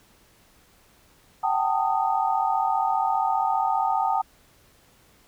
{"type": "tone cluster", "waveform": "sine", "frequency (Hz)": [761, 801, 896, 1240], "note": ["F#5", "G5", "A5", "D#6"], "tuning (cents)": [48, 37, 31, -6], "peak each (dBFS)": [-25, -27, -25, -29], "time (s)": [1.43, 4.22], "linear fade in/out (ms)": 10, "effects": ["pink hiss -58 dBFS RMS until 5.27 s"]}